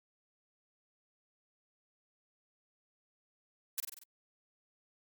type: noise with echo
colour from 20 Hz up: blue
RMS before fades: -34 dBFS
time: 3.78-3.8 s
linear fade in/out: 0 ms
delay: 47 ms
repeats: 5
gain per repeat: -4 dB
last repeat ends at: 4.035 s
effects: Opus 48 kbps